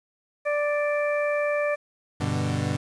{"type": "harmonic tone", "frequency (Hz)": 587.3, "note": "D5", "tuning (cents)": 0, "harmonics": [1, 2, 3, 4], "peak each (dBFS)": [-23, -33, -32, -33], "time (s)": [0.45, 1.76], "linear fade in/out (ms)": 20}
{"type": "chord", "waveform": "30% pulse", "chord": "G major", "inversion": "none", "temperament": "equal", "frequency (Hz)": [98, 123.47, 146.83], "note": ["G2", "B2", "D3"], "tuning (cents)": [0, 0, 0], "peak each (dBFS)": -26, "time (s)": [2.2, 2.77], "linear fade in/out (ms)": 10}
{"effects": ["resampled to 22050 Hz", "9-bit"]}